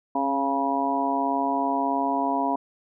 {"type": "harmonic tone with a mistuned harmonic", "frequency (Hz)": 138.59, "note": "C#3", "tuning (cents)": 0, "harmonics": [2, 3, 4, 5, 6, 7], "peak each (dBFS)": [-27, -35, -37, -27, -32, -26], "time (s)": [0.15, 2.56], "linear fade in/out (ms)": 5, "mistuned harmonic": 2, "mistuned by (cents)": -21, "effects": []}